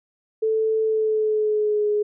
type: tone with pitch glide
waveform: sine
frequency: 440 to 418.2 Hz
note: A4 to G#4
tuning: 0 to +12 cents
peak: -18 dBFS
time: 0.42-2.03 s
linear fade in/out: 10 ms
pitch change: -88 cents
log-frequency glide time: 0.83-1.88 s
effects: none